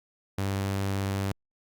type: tone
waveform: sawtooth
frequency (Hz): 98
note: G2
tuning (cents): 0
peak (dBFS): -23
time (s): 0.38-1.32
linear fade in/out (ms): 5
effects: Opus 48 kbps